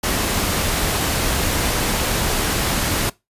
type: noise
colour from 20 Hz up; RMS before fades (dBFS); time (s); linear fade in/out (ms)
pink; -20; 0.03-3.1; 10
effects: noise-tail reverb RT60 0.2 s tail -21 dB re dry + resampled to 32000 Hz